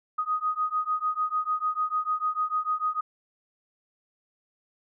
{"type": "beating tone pair", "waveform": "sine", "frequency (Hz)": [1244.5, 1251.2], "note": ["D#6", "D#6"], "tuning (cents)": [0, 9], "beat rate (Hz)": 6.7, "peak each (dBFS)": -28, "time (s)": [0.18, 3.01], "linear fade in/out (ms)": 10, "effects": []}